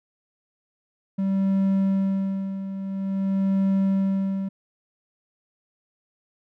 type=tone with tremolo; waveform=triangle; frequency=193.8 Hz; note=G3; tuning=20 cents flat; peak=-16 dBFS; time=1.18-4.49 s; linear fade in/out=10 ms; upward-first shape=sine; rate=0.49 Hz; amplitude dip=70%; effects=none